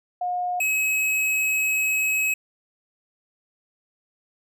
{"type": "tone pair in turn", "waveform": ["sine", "square"], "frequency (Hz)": [718, 2559], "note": ["F5", "D#7"], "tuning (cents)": [48, 48], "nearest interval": "octave + minor seventh", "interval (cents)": 2200, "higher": "second", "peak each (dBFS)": [-23, -21], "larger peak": "second", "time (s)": [[0.21, 0.6], [0.6, 2.34]], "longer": "second", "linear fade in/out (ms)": 5, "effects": []}